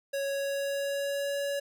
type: tone with pitch glide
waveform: square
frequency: 554 to 564.3 Hz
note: C#5 to C#5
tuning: -1 to +31 cents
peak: -30 dBFS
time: 0.13-1.6 s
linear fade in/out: 10 ms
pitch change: +32 cents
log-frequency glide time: 0.26-1.37 s
effects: none